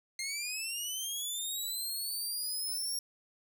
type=linear sweep; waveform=15% pulse; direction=up; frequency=2098 to 5588 Hz; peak=-28 dBFS; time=0.19-2.99 s; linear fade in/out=2 ms; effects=none